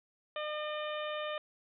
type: harmonic tone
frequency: 605 Hz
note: D#5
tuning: 49 cents flat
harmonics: 1 / 2 / 3 / 4 / 5 / 6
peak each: -37 / -41 / -45 / -47 / -46 / -48 dBFS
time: 0.36-1.38 s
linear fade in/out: 2 ms
effects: none